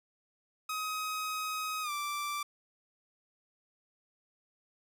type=tone with pitch glide; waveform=sawtooth; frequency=1263 to 1171.6 Hz; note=D#6 to D6; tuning=+26 to -5 cents; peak=-30 dBFS; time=0.69-2.43 s; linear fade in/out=5 ms; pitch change=-131 cents; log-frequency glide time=1.82-1.91 s; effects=none